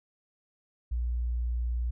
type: tone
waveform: sine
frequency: 59.7 Hz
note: A#1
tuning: 42 cents sharp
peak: -27 dBFS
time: 0.91-1.91 s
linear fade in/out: 10 ms
effects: none